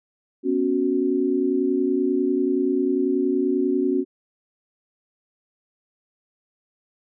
sine chord, B suspended second, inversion none, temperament equal with one note detuned, 246.9 / 277.2 / 368.9 Hz, B3 / C#4 / F#4, 0 / 0 / -5 cents, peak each -26 / -22 / -22 dBFS, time 0.43-4.05 s, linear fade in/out 50 ms, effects none

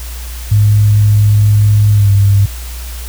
sine tone with pitch glide, 104.6 to 99.88 Hz, G#2 to G2, +13 to +33 cents, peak -5 dBFS, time 0.51-2.46 s, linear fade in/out 10 ms, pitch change -80 cents, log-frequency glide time 1.92-2.1 s, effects added 60 Hz sine -22 dBFS peak until 3.08 s + white hiss -31 dBFS RMS until 3.08 s

